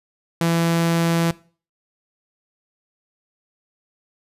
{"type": "tone", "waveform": "sawtooth", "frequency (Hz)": 167.4, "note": "E3", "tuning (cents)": 27, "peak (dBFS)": -13, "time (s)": [0.41, 1.31], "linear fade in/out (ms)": 2, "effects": ["noise-tail reverb RT60 0.4 s tail -20 dB re dry", "resampled to 32000 Hz"]}